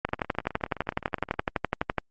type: two click trains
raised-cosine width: 0.5 ms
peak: -9 / -22 dBFS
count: 24 / 26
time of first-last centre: 0.05-1.983 / 0.09-1.392 s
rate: 11.9 / 19.2 Hz
effects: Opus 48 kbps